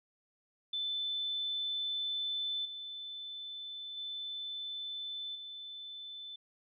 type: tone with level steps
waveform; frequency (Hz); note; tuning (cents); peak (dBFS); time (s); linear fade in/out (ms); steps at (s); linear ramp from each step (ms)
sine; 3520; A7; 0; -33 / -41 / -38 / -43; 0.73-6.36; 5; 2.65 / 3.97 / 5.35; 5
effects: none